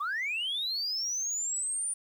sine linear sweep, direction up, 1108.7 to 9397 Hz, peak -28 dBFS, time 0-1.94 s, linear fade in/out 10 ms, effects tanh soft clip ceiling -27 dBFS + 10-bit

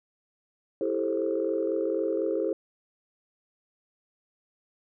sine chord, A minor seventh, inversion second, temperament just, 330 / 396 / 440 / 528 Hz, E4 / G4 / A4 / C5, +2 / +18 / 0 / +16 cents, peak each -30 dBFS, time 0.81-2.53 s, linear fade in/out 2 ms, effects tanh soft clip ceiling -16 dBFS

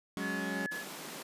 sawtooth chord, F# suspended second, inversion none, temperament equal, 185 / 207.7 / 277.2 Hz, F#3 / G#3 / C#4, 0 / 0 / 0 cents, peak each -35 dBFS, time 0.17-0.66 s, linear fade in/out 0 ms
sine tone with tremolo, 1706 Hz, G#6, 46 cents sharp, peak -36 dBFS, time 0.19-0.85 s, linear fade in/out 50 ms, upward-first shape sine, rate 2.6 Hz, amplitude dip 30%
pink high-pass noise, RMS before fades -44 dBFS, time 0.71-1.23 s, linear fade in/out 10 ms, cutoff 150 Hz, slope 96 dB/octave
effects resampled to 32000 Hz

